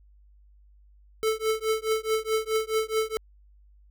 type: tone with tremolo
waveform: square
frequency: 439.1 Hz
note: A4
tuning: 4 cents flat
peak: -21 dBFS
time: 1.23-3.17 s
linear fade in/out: 0 ms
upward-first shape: triangle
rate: 4.7 Hz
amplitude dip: 100%
effects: added 50 Hz sine -53 dBFS peak until 3.9 s